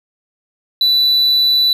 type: tone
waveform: sine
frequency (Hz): 3972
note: B7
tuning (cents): +9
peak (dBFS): -7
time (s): 0.81-1.73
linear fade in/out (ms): 2
effects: tanh soft clip ceiling -9 dBFS + 7-bit